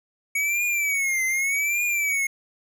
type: tone with vibrato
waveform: square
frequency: 2241 Hz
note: C#7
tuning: 18 cents sharp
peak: -22 dBFS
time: 0.35-2.27 s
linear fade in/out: 5 ms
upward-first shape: triangle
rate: 0.84 Hz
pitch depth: 150 cents each way
effects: none